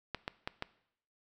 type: clicks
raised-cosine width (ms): 0.3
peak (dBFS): -19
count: 4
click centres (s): 0.147 / 0.279 / 0.475 / 0.624
effects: noise-tail reverb RT60 0.7 s tail -19 dB re dry